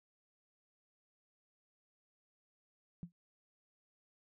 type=tone with exponential decay; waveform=sine; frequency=172.4 Hz; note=F3; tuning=22 cents flat; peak=-37 dBFS; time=3.03-3.12 s; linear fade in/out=0 ms; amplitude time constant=18 ms; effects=none